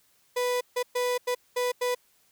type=tone bursts at uneven times; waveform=35% pulse; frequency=493.9 Hz; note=B4; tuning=in tune; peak=-23 dBFS; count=6; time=0.36-0.61 / 0.76-0.83 / 0.95-1.18 / 1.27-1.35 / 1.56-1.72 / 1.81-1.95 s; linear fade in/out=10 ms; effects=white hiss -65 dBFS RMS until 2.31 s

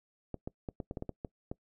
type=clicks; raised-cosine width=2 ms; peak=-24 dBFS; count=10; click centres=0.343 / 0.475 / 0.688 / 0.802 / 0.911 / 0.972 / 1.024 / 1.093 / 1.248 / 1.515 s; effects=noise-tail reverb RT60 0.1 s tail -23 dB re dry

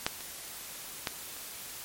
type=clicks; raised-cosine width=0.2 ms; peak=-9 / -26 / -12 / -28 dBFS; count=4; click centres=0.065 / 0.207 / 1.072 / 1.366 s; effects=white hiss -43 dBFS RMS until 1.84 s + MP3 64 kbps

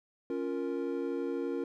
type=chord; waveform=triangle; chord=Bb minor; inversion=first; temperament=equal; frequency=277.2 / 349.2 / 466.2 Hz; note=Db4 / F4 / Bb4; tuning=0 / 0 / 0 cents; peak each=-34 dBFS; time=0.3-1.64 s; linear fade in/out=2 ms; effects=none

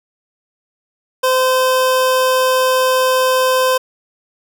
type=tone; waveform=25% pulse; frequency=515 Hz; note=C5; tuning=28 cents flat; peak=-8 dBFS; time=1.23-3.78 s; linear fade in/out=10 ms; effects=none

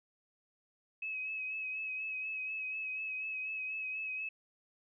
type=tone with vibrato; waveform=sine; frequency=2561 Hz; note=D#7; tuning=49 cents sharp; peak=-36 dBFS; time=1.02-4.29 s; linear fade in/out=5 ms; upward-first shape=sine; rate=4.1 Hz; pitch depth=31 cents each way; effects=none

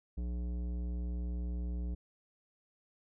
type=tone with tanh clipping; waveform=triangle; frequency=60 Hz; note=B1; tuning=49 cents flat; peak=-36 dBFS; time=0.17-1.95 s; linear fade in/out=10 ms; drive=18 dB; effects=none

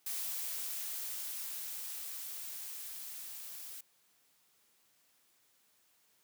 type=noise with level ramp; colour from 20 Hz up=blue; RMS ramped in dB=-38 to -47 dBFS; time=0.06-3.81 s; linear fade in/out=5 ms; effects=white hiss -71 dBFS RMS until 6.23 s + high-pass 100 Hz 12 dB/octave

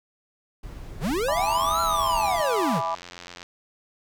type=noise; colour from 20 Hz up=brown; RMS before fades=-37 dBFS; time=0.63-2.41 s; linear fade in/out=5 ms
type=linear two-way sweep; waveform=square; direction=up then down; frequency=103.83 to 1377 to 103.83 Hz; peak=-24 dBFS; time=1-2.82 s; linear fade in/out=50 ms; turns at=1.81 s
type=chord; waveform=sine; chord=E dominant seventh; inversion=none; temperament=equal; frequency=659.3 / 830.6 / 987.8 / 1174.7 Hz; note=E5 / G#5 / B5 / D6; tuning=0 / 0 / 0 / 0 cents; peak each=-31 / -31 / -28 / -30 dBFS; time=1.28-2.95 s; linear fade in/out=5 ms
type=click train; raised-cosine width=0.2 ms; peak=-22 dBFS; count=182; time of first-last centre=1.37-3.429 s; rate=87.9 Hz
effects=none

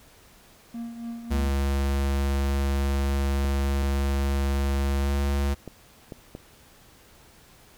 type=tone with tremolo; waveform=triangle; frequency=233.1 Hz; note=A#3; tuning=in tune; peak=-28 dBFS; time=0.74-1.5 s; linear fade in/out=5 ms; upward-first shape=triangle; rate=3.6 Hz; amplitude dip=65%
type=tone with pitch glide; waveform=square; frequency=69.1 to 70.02 Hz; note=C#2 to C#2; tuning=-5 to +18 cents; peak=-23 dBFS; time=1.3-5.55 s; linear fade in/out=20 ms; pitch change=+23 cents; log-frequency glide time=5-5.13 s
type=clicks; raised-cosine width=2 ms; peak=-23 dBFS; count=5; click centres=3.447 / 3.826 / 5.677 / 6.122 / 6.351 s
effects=pink hiss -54 dBFS RMS until 7.77 s

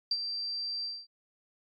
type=tone with ADSR envelope; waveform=sine; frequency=4699 Hz; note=D8; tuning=in tune; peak=-24 dBFS; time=0.11-1.07 s; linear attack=4 ms; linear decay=49 ms; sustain=-8 dB; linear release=230 ms; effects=MP3 48 kbps

